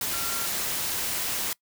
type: tone in noise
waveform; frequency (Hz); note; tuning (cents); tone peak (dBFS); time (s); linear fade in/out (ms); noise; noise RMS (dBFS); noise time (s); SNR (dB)
sine; 1376; F6; -26; -36; 0.13-0.46; 2; white; -29; 0.01-1.53; -10
effects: noise-tail reverb RT60 0.1 s tail -23 dB re dry